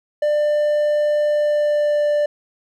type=tone with pitch glide; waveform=triangle; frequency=595 to 590.5 Hz; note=D5 to D5; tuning=+22 to +9 cents; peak=-13 dBFS; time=0.22-2.26 s; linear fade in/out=5 ms; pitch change=-13 cents; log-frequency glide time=1.27-2.07 s; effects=none